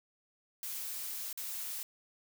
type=noise with dropouts; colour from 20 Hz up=blue; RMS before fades=-40 dBFS; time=0.63-1.83 s; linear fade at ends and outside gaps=0 ms; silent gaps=1.328-1.375 s; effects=none